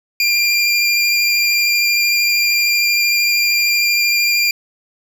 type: tone with vibrato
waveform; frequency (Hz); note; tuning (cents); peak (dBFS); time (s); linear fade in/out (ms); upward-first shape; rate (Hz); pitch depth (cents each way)
25% pulse; 2391; D7; +30; -9; 0.2-4.51; 2; triangle; 13; 12
effects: none